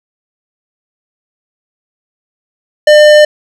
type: tone with tanh clipping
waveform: sine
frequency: 601 Hz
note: D5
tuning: 40 cents sharp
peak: -3 dBFS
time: 2.87-3.25 s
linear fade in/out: 5 ms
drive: 18 dB
effects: none